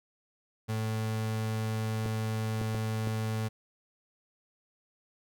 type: tone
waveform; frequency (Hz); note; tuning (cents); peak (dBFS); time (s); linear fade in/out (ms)
35% pulse; 110; A2; 0; -28; 0.68-3.49; 20
type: clicks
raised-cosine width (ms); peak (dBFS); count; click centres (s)
2; -23; 4; 2.06 / 2.614 / 2.748 / 3.073
effects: none